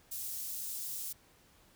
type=high-pass noise; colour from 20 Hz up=white; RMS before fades=-40 dBFS; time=0.11-1.13 s; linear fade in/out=10 ms; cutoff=6400 Hz; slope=12 dB/octave; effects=pink hiss -64 dBFS RMS until 1.75 s